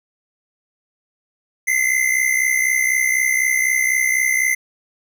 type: tone pair together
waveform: square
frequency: 2029 / 2093 Hz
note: B6 / C7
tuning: +46 / 0 cents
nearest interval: minor second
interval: 54 cents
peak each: -19 dBFS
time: 1.67-4.55 s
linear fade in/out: 10 ms
effects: none